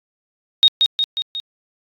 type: tone with echo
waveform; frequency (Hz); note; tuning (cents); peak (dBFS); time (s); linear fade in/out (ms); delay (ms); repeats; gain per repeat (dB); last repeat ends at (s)
sine; 3729; A#7; 0; -7; 0.63-0.68; 0; 180; 4; -4; 1.4
effects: AAC 48 kbps